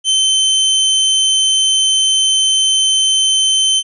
sawtooth tone, 3086 Hz, G7, 28 cents flat, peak -7 dBFS, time 0.04-3.83 s, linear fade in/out 50 ms, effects resampled to 24000 Hz

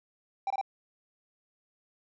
triangle tone bursts, 784 Hz, G5, in tune, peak -26 dBFS, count 3, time 0.47-0.613 s, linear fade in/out 2 ms, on 33 ms, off 22 ms, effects resampled to 16000 Hz

